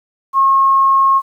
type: tone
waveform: sine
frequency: 1083 Hz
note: C#6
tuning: 41 cents flat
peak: -8 dBFS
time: 0.33-1.22 s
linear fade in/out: 50 ms
effects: 8-bit